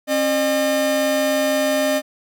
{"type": "tone pair together", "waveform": "45% pulse", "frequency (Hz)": [270, 606.1], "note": ["C#4", "D#5"], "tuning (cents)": [-45, -46], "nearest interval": "octave + major second", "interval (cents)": 1399, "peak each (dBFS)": [-22, -18], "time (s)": [0.07, 2.02], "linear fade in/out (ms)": 50, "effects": []}